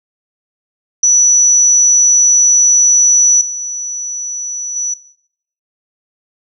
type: tone with level steps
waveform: sine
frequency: 5920 Hz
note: F#8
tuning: in tune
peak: -6 / -19 / -15 dBFS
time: 1.03-4.94 s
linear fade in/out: 5 ms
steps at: 3.41 / 4.76 s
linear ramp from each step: 2 ms
effects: noise-tail reverb RT60 0.7 s tail -19 dB re dry

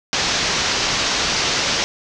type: low-pass noise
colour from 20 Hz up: white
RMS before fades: -20 dBFS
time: 0.13-1.84 s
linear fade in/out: 0 ms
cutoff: 6300 Hz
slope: 48 dB/octave
effects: none

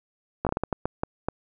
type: slowing click train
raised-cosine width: 1 ms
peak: -11 dBFS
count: 10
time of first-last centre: 0.45-1.286 s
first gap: 17 ms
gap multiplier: 1.4
effects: none

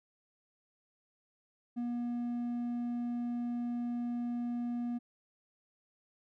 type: tone with hard clipping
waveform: sine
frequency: 240 Hz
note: B3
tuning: 49 cents flat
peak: -34 dBFS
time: 1.76-4.99 s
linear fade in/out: 20 ms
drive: 3 dB
effects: none

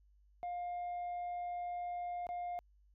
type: tone with dropouts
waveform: sine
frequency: 707 Hz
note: F5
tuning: 21 cents sharp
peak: -35 dBFS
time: 0.43-2.59 s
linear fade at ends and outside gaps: 0 ms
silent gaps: 2.268-2.29 s
effects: tanh soft clip ceiling -37 dBFS + added 50 Hz sine -64 dBFS peak until 2.94 s

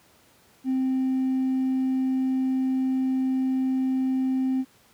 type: tone with hard clipping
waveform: triangle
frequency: 261.3 Hz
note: C4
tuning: 2 cents flat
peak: -21 dBFS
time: 0.64-4.65 s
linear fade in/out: 50 ms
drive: 2 dB
effects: pink hiss -58 dBFS RMS until 4.93 s + high-pass 100 Hz 12 dB/octave

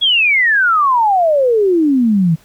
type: exponential sweep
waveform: sine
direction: down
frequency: 3400 to 155.56 Hz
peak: -9 dBFS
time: 0.01-2.36 s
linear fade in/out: 20 ms
effects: pink hiss -49 dBFS RMS until 2.44 s

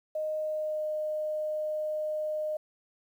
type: tone with pitch glide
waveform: sine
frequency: 619 to 613.7 Hz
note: D#5 to D#5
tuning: -9 to -24 cents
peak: -29 dBFS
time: 0.15-2.57 s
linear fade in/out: 5 ms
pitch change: -15 cents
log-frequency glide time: 0.36-0.85 s
effects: 10-bit

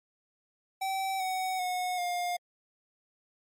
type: tone with pitch steps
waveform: square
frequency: 770 / 748.9 / 728.5 / 708.5 Hz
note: G5 / F#5 / F#5 / F5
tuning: -31 / +21 / -27 / +25 cents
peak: -30 dBFS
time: 0.81-2.37 s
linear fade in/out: 10 ms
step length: 390 ms
effects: MP3 64 kbps

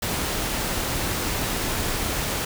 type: noise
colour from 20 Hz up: pink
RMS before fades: -26 dBFS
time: 0.02-2.45 s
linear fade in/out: 5 ms
effects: none

